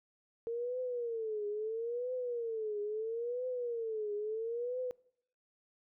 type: tone with vibrato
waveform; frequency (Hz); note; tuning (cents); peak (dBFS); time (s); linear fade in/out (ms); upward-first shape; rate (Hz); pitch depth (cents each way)
sine; 458; A#4; -31; -34; 0.47-4.91; 0; triangle; 0.75; 190
effects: noise-tail reverb RT60 0.7 s tail -24 dB re dry